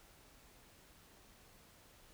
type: silence
effects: pink hiss -63 dBFS RMS until 2.13 s